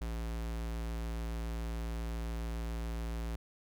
square tone, 56.7 Hz, A#1, 47 cents flat, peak -36 dBFS, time 0.01-3.36 s, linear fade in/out 5 ms, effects none

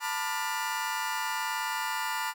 30% pulse chord, B half-diminished seventh, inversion third, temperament just, 889 / 987.8 / 1185.3 / 1422.4 Hz, A5 / B5 / D6 / F6, +18 / 0 / +16 / +31 cents, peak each -31 / -32 / -36 / -34 dBFS, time 0-2.34 s, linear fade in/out 50 ms, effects none

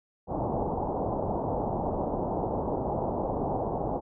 white low-pass noise, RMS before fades -30 dBFS, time 0.27-4.01 s, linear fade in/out 50 ms, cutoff 890 Hz, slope 48 dB/octave, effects none

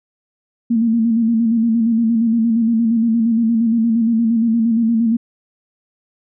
sine tone with vibrato, 228.3 Hz, A#3, 36 cents flat, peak -12 dBFS, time 0.7-5.17 s, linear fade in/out 10 ms, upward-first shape square, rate 8.6 Hz, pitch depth 45 cents each way, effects none

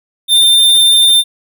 square tone, 3597 Hz, A7, 37 cents sharp, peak -6 dBFS, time 0.28-1.24 s, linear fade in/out 50 ms, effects none

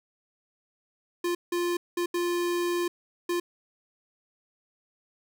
square tone bursts at uneven times, 349.2 Hz, F4, in tune, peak -26 dBFS, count 5, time 1.24-1.35 / 1.52-1.77 / 1.97-2.06 / 2.14-2.88 / 3.29-3.4 s, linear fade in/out 5 ms, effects none

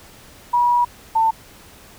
sine tone pair in turn, 966 / 894.7 Hz, B5 / A5, -39 / +29 cents, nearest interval minor second, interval 132 cents, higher first, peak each -13 dBFS, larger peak neither, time 0.53-0.85 / 1.15-1.31 s, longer first, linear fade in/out 10 ms, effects pink hiss -45 dBFS RMS until 1.98 s

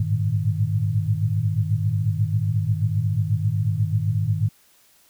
sine tone cluster, 100.8 / 108.9 / 115.2 / 154.9 Hz, G2 / A2 / A#2 / D#3, +49 / -17 / -20 / -7 cents, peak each -23 / -24 / -27 / -26 dBFS, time 0-4.49 s, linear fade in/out 5 ms, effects white hiss -57 dBFS RMS until 5.09 s

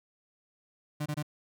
35% pulse tone bursts, 149.4 Hz, D3, 30 cents sharp, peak -29 dBFS, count 3, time 1-1.228 s, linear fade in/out 10 ms, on 60 ms, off 24 ms, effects none

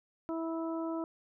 harmonic tone, 327.3 Hz, E4, 12 cents flat, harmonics 1 / 2 / 3 / 4, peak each -34 / -40 / -44 / -46 dBFS, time 0.29-1.04 s, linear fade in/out 0 ms, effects none

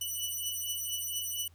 10% pulse beating tone pair, 2960 / 2964.3 Hz, F#7 / F#7, 0 / +3 cents, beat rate 4.3 Hz, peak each -28 dBFS, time 0.01-1.48 s, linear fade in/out 5 ms, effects added 86 Hz sine -57 dBFS peak until 1.54 s + pink hiss -67 dBFS RMS until 1.54 s

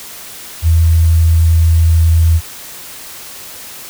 sine tone with sample-and-hold, 82.1 Hz, E2, 6 cents flat, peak -6 dBFS, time 0.62-2.41 s, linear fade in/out 50 ms, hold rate 8820 Hz, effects white hiss -31 dBFS RMS until 3.89 s

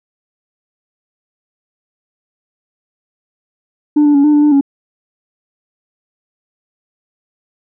sine tone with pitch steps, 297 / 292.6 / 281.6 / 298.7 / 294.1 / 297.1 / 278.5 Hz, D4 / D4 / C#4 / D4 / D4 / D4 / C#4, +20 / -6 / +27 / +29 / +3 / +20 / +8 cents, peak -4 dBFS, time 3.96-4.611 s, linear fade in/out 10 ms, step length 93 ms, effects tanh soft clip ceiling -5 dBFS

